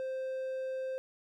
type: tone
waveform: triangle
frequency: 523.3 Hz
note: C5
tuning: in tune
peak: -32 dBFS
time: 0-0.98 s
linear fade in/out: 0 ms
effects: none